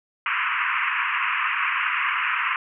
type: band-pass noise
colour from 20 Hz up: pink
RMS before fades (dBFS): -24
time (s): 0.26-2.56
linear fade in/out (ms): 2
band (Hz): 1000 to 2800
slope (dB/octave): 96
effects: none